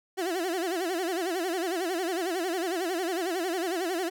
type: tone with vibrato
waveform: 30% pulse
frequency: 354.2 Hz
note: F4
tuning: 24 cents sharp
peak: -25 dBFS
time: 0.17-4.1 s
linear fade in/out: 20 ms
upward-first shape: sine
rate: 11 Hz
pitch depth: 150 cents each way
effects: none